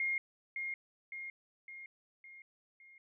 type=tone with echo; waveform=sine; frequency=2134 Hz; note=C7; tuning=34 cents sharp; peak=-31 dBFS; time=0-0.18 s; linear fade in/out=2 ms; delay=560 ms; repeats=5; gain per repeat=-5 dB; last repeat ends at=2.98 s; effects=none